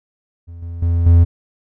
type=tone with level steps; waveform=triangle; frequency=85.1 Hz; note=F2; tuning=44 cents flat; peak=-29 / -23 / -11 / -4 dBFS; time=0.47-1.25 s; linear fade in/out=20 ms; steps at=0.62 / 0.82 / 1.06 s; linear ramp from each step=5 ms; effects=none